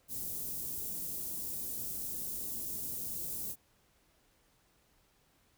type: band-stop noise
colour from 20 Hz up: white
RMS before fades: -39 dBFS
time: 0.08-3.56 s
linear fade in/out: 50 ms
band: 320 to 10000 Hz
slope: 12 dB/octave
effects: pink hiss -70 dBFS RMS until 5.57 s